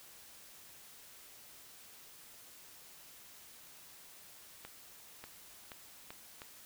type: accelerating click train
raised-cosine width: 0.3 ms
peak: -30 dBFS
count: 5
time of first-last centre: 4.65-6.419 s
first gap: 590 ms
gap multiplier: 0.81
effects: white hiss -56 dBFS RMS until 6.65 s